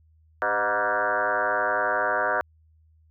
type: tone with frequency modulation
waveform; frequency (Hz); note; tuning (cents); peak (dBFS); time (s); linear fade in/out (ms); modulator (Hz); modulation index
sine; 1057; C6; +17; -21; 0.42-2.41; 0; 110; 5.2
effects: added 79 Hz sine -56 dBFS peak until 3.1 s